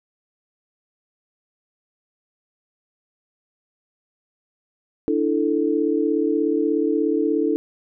sine chord, D suspended second, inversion none, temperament just, 293.7 / 330.4 / 440.5 Hz, D4 / E4 / A4, 0 / +4 / +2 cents, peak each -22 dBFS, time 5.08-7.56 s, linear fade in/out 0 ms, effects none

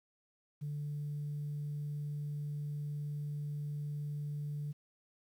sine tone, 146.83 Hz, D3, in tune, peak -35 dBFS, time 0.61-4.73 s, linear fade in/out 20 ms, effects tanh soft clip ceiling -33 dBFS + 11-bit

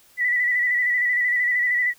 sine tone with vibrato, 1963 Hz, B6, 11 cents flat, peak -18 dBFS, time 0.17-1.94 s, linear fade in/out 50 ms, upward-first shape square, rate 13 Hz, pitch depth 32 cents each way, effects white hiss -55 dBFS RMS until 1.98 s

